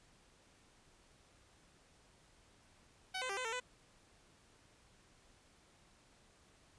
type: tone with pitch steps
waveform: 10% pulse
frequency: 753 / 512 / 394 / 509 / 451.5 / 500 Hz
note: F#5 / C5 / G4 / C5 / A4 / B4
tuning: +30 / -38 / +9 / -48 / +45 / +21 cents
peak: -30 dBFS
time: 3.14-3.602 s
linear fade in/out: 10 ms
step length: 77 ms
effects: pink hiss -67 dBFS RMS until 6.78 s + resampled to 22050 Hz